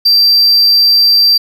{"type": "tone", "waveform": "triangle", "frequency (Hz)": 4698, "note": "D8", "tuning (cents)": 0, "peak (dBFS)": -4, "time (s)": [0.05, 1.38], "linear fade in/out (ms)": 10, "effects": []}